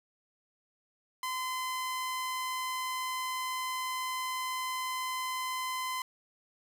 sawtooth tone, 1026 Hz, C6, 34 cents flat, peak -29 dBFS, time 1.23-6.02 s, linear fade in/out 2 ms, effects none

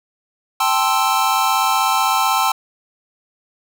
square chord, A minor seventh, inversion third, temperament equal, 784 / 880 / 1046.5 / 1318.5 Hz, G5 / A5 / C6 / E6, 0 / 0 / 0 / 0 cents, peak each -21 dBFS, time 0.6-2.52 s, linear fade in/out 5 ms, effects none

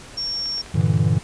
sine tone, 5500 Hz, F8, 27 cents flat, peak -23 dBFS, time 0.17-0.62 s, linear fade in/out 10 ms
clicks, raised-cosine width 0.3 ms, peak -24 dBFS, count 8, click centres 0.458 / 0.581 / 0.662 / 0.745 / 0.811 / 0.861 / 0.939 / 0.977 s
triangle chord, E half-diminished seventh, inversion first, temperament equal, 98 / 116.54 / 146.83 / 164.81 Hz, G2 / Bb2 / D3 / E3, 0 / 0 / 0 / 0 cents, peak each -19 dBFS, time 0.74-1.19 s, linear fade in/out 10 ms
effects pink hiss -41 dBFS RMS until 1.23 s + resampled to 22050 Hz

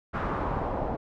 pink noise with low-pass filter sweep, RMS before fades -30 dBFS, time 0.13-0.97 s, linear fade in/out 20 ms, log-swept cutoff 1300 to 700 Hz, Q 2.1, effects none

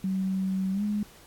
sine tone with pitch glide, 190 to 208.4 Hz, F#3 to G#3, +46 to +6 cents, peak -25 dBFS, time 0.04-1.03 s, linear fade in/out 2 ms, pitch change +160 cents, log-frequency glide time 0.72-0.83 s, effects pink hiss -53 dBFS RMS until 1.26 s + AAC 64 kbps

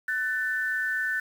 sine tone pair together, 1500 / 1775.8 Hz, F#6 / A6, +23 / +15 cents, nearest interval minor third, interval 292 cents, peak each -28 dBFS, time 0.08-1.2 s, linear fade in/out 5 ms, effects 8-bit

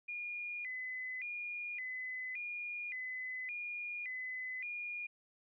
sine tone with vibrato, 2215 Hz, C#7, 2 cents flat, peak -39 dBFS, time 0.08-5.07 s, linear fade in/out 10 ms, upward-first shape square, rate 0.88 Hz, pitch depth 160 cents each way, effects none

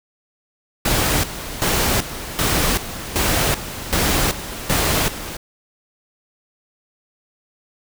pink noise with tremolo, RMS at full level -18 dBFS, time 0.85-5.37 s, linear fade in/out 5 ms, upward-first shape square, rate 1.3 Hz, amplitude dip 75%, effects none

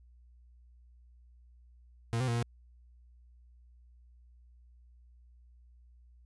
40% pulse tone with pitch steps, 115.6 / 128.7 / 117.5 / 118.2 Hz, A#2 / C3 / A#2 / A#2, -14 / -28 / +14 / +24 cents, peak -28 dBFS, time 2.13-2.426 s, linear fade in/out 0 ms, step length 74 ms, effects added 60 Hz sine -56 dBFS peak until 6.25 s + resampled to 24000 Hz

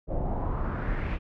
brown noise with low-pass filter sweep, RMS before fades -29 dBFS, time 0.07-1.19 s, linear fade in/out 50 ms, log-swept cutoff 590 to 2500 Hz, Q 2.7, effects none

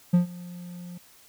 triangle tone with ADSR envelope, 176.4 Hz, F3, 18 cents sharp, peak -12 dBFS, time 0.13-0.98 s, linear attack 12 ms, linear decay 120 ms, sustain -23 dB, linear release 6 ms, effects white hiss -55 dBFS RMS until 1.28 s

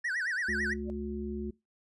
triangle tone with vibrato, 1700 Hz, G#6, 40 cents sharp, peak -28 dBFS, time 0.04-0.74 s, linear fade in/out 10 ms, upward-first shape sine, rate 9 Hz, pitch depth 240 cents each way
harmonic tone, 72.2 Hz, D2, 29 cents flat, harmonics 1 / 3 / 5, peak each -40 / -36 / -38 dBFS, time 0.48-1.51 s, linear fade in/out 10 ms
sine tone with exponential growth, 587 Hz, D5, 1 cent flat, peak -37 dBFS, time 0.83-0.9 s, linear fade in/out 0 ms, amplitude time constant 15 ms
effects noise-tail reverb RT60 0.2 s tail -21 dB re dry + resampled to 24000 Hz

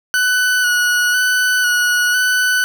40% pulse tone with vibrato, 1480 Hz, F#6, in tune, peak -12 dBFS, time 0.14-2.64 s, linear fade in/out 0 ms, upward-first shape square, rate 1 Hz, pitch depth 19 cents each way, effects none

